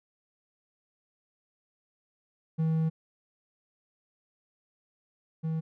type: tone pair in turn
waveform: triangle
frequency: 160.3 / 160.3 Hz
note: E3 / E3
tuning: -48 / -48 cents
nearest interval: unison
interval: 0 cents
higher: neither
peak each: -22 / -26 dBFS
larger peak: first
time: 2.58-2.9 / 5.43-5.61 s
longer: first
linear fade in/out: 20 ms
effects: none